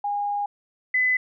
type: tone pair in turn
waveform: sine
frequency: 817 / 2011 Hz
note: G#5 / B6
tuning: -29 / +31 cents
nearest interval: octave + major third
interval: 1560 cents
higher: second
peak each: -23 / -18 dBFS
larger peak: second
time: 0.04-0.46 / 0.94-1.17 s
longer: first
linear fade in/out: 5 ms
effects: none